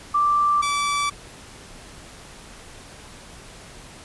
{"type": "tone pair in turn", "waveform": ["sine", "sawtooth"], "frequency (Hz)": [1174.7, 1156.5], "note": ["D6", "D6"], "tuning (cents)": [0, -27], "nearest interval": "unison", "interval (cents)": 27, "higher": "first", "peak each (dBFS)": [-16, -17], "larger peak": "first", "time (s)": [[0.14, 0.62], [0.62, 1.1]], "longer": "neither", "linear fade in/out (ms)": 10, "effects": ["pink hiss -43 dBFS RMS until 4.04 s", "resampled to 24000 Hz"]}